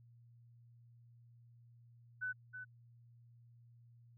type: tone with echo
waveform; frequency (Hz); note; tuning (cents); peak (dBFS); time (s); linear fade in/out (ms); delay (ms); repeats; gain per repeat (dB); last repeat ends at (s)
sine; 1500; F#6; +23; -37; 2.21-2.33; 20; 320; 1; -8; 2.65
effects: added 118 Hz sine -60 dBFS peak until 4.17 s